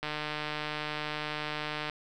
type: click train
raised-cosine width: 0.3 ms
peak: -18 dBFS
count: 283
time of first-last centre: 0.03-1.898 s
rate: 151 Hz
effects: none